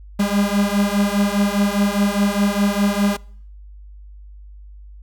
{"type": "beating tone pair", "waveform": "45% pulse", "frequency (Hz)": [200, 204.9], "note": ["G3", "G#3"], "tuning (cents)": [35, -23], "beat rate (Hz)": 4.9, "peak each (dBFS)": -19, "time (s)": [0.19, 3.17], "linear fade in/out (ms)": 10, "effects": ["noise-tail reverb RT60 0.6 s tail -25 dB re dry", "added 50 Hz sine -37 dBFS peak until 5.02 s"]}